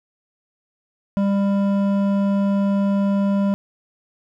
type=tone with hard clipping; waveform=triangle; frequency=198.9 Hz; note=G3; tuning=25 cents sharp; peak=-18 dBFS; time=1.17-3.54 s; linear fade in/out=0 ms; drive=14 dB; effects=none